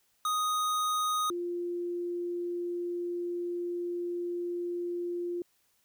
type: tone pair in turn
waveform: square / sine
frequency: 1245 / 349.4 Hz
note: D#6 / F4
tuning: +1 / +1 cents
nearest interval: octave + minor seventh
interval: 2200 cents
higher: first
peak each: -28 / -31 dBFS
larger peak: first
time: 0.25-1.3 / 1.3-5.42 s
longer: second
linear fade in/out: 2 ms
effects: white hiss -71 dBFS RMS until 5.84 s